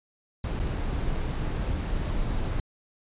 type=noise with dropouts; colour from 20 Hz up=brown; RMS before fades=-28 dBFS; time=0.44-2.6 s; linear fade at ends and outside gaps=2 ms; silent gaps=0.593-0.599 s; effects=resampled to 8000 Hz

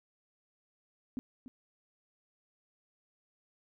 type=tone with echo; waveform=sine; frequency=255.1 Hz; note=C4; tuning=44 cents flat; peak=-33 dBFS; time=1.17-1.19 s; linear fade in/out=0 ms; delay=290 ms; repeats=1; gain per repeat=-11 dB; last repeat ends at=1.48 s; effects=none

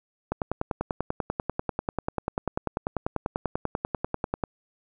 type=click train; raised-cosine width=1 ms; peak=-12 dBFS; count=43; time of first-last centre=0.32-4.438 s; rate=10.2 Hz; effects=none

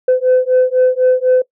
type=beating tone pair; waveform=sine; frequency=507 / 511 Hz; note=B4 / C5; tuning=+45 / -41 cents; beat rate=4 Hz; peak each=-11 dBFS; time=0.08-1.42 s; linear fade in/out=5 ms; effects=noise-tail reverb RT60 0.1 s tail -21 dB re dry + tanh soft clip ceiling -5 dBFS

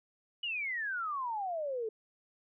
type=exponential sweep; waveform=sine; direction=down; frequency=2960 to 426.3 Hz; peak=-33 dBFS; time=0.43-1.89 s; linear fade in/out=5 ms; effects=none

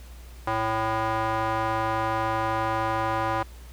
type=tone with band-pass filter; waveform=square; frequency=110.9 Hz; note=A2; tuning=14 cents sharp; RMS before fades=-26 dBFS; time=0.47-3.43 s; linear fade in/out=5 ms; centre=990 Hz; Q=1.9; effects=added 60 Hz sine -41 dBFS peak until 3.72 s + pink hiss -52 dBFS RMS until 3.72 s

